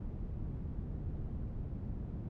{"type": "low-pass noise", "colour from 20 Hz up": "white", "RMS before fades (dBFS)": -40, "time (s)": [0, 2.29], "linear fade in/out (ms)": 5, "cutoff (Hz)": 120, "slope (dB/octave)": 12, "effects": []}